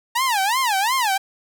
sawtooth tone with vibrato, 903 Hz, A5, 45 cents sharp, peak -14 dBFS, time 0.15-1.18 s, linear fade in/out 10 ms, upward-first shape sine, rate 2.8 Hz, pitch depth 290 cents each way, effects none

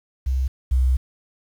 sine tone pair in turn, 65.41 / 64.17 Hz, C2 / C2, 0 / -33 cents, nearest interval unison, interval 33 cents, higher first, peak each -18 / -14 dBFS, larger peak second, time 0.26-0.48 / 0.71-0.97 s, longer second, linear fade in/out 10 ms, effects tanh soft clip ceiling -10 dBFS + 8-bit

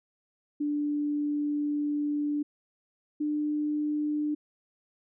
sine tone pair in turn, 293.7 / 298.8 Hz, D4 / D4, 0 / +30 cents, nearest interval unison, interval 30 cents, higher second, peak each -26 dBFS, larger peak neither, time 0.6-2.43 / 3.2-4.35 s, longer first, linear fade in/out 10 ms, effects none

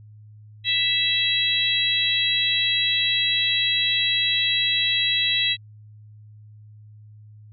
harmonic tone with a mistuned harmonic, 659.3 Hz, E5, in tune, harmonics 3 / 4 / 5 / 6, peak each -28 / -26 / -24 / -22 dBFS, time 0.64-5.57 s, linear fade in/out 50 ms, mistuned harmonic 6, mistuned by -24 cents, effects added 106 Hz sine -43 dBFS peak until 7.52 s

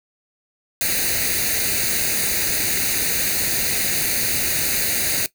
white noise with comb filter, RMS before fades -21 dBFS, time 0.81-5.26 s, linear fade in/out 0 ms, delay 0.46 ms, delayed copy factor +0.75, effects noise-tail reverb RT60 0.1 s tail -17 dB re dry

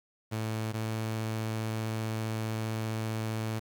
sawtooth tone pair in turn, 110 / 110.59 Hz, A2 / A2, 0 / +9 cents, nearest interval unison, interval 9 cents, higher second, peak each -27 dBFS, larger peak neither, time 0.31-0.73 / 0.73-3.6 s, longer second, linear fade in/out 20 ms, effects 9-bit

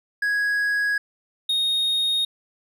triangle tone pair in turn, 1661 / 3719 Hz, G#6 / A#7, 0 / -5 cents, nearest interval octave + major second, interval 1395 cents, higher second, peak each -18 dBFS, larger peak neither, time 0.22-0.98 / 1.49-2.25 s, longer neither, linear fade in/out 5 ms, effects none

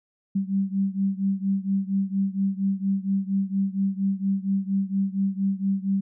sine beating tone pair, 193.5 / 197.8 Hz, G3 / G3, -22 / +16 cents, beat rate 4.3 Hz, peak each -24 / -26 dBFS, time 0.35-6.01 s, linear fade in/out 10 ms, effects none

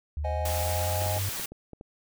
sine exponential sweep, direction up, 73.42 to 99.1 Hz, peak -28 dBFS, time 0.17-1.29 s, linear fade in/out 0 ms
triangle chord, Ab dominant seventh, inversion first, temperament equal, 523.3 / 622.3 / 740 / 830.6 Hz, C5 / Eb5 / Gb5 / Ab5, 0 / 0 / 0 / 0 cents, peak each -37 / -31 / -37 / -33 dBFS, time 0.24-1.19 s, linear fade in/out 10 ms
white noise, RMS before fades -34 dBFS, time 0.45-1.46 s, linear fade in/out 5 ms
clicks, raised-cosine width 2 ms, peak -29 dBFS, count 7, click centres 1.02 / 1.063 / 1.166 / 1.397 / 1.52 / 1.733 / 1.811 s
effects none

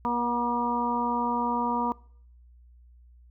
harmonic tone with a mistuned harmonic, 239.3 Hz, A#3, 46 cents sharp, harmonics 1 / 2 / 3 / 4 / 5, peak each -30 / -36 / -36 / -26 / -34 dBFS, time 0.05-1.92 s, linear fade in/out 0 ms, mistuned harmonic 3, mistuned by +16 cents, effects noise-tail reverb RT60 0.6 s tail -23 dB re dry + added 60 Hz sine -51 dBFS peak until 3.3 s

